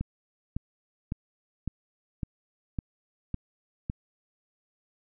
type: click train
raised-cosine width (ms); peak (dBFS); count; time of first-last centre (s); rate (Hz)
5; -18; 8; 0.01-3.899; 1.8
effects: none